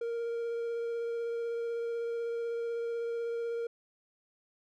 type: tone with vibrato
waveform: triangle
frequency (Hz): 466.2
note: A#4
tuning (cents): 0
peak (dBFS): -30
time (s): 0.01-3.67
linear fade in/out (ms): 5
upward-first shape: triangle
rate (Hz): 16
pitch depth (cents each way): 13
effects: none